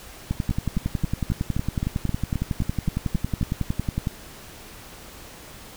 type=two click trains; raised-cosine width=5 ms; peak=-12 / -11 dBFS; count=12 / 42; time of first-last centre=0.51-3.412 / 0.31-4.071 s; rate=3.79 / 10.9 Hz; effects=pink hiss -43 dBFS RMS until 5.76 s